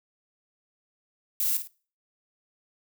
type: noise with echo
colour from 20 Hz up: violet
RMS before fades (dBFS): -26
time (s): 1.4-1.57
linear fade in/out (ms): 2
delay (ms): 52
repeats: 2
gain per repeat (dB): -9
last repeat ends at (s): 1.674
effects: noise-tail reverb RT60 0.4 s tail -22 dB re dry